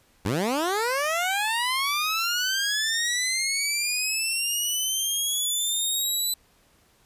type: linear sweep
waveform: 15% pulse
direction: up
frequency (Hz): 84.8 to 4004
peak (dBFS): -17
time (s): 0.25-6.34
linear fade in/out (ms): 5
effects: pink hiss -61 dBFS RMS until 7.05 s + resampled to 32000 Hz